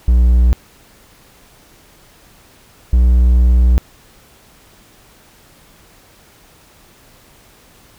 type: tone pair in turn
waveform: triangle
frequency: 60.4 / 60.93 Hz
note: B1 / B1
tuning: -38 / -23 cents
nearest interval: unison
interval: 15 cents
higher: second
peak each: -5 dBFS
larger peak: neither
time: 0.08-0.53 / 2.93-3.78 s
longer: second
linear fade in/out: 0 ms
effects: pink hiss -47 dBFS RMS until 7.98 s